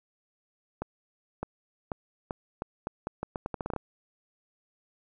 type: accelerating click train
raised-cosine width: 1 ms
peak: -18 dBFS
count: 16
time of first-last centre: 0.82-3.763 s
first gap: 610 ms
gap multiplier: 0.8
effects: none